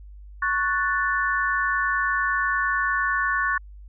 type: chord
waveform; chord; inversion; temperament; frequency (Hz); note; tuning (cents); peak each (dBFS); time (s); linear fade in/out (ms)
sine; F# minor; second; equal; 1108.7 / 1480 / 1760; C#6 / F#6 / A6; 0 / 0 / 0; -25; 0.42-3.58; 5
effects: added 50 Hz sine -40 dBFS peak until 3.88 s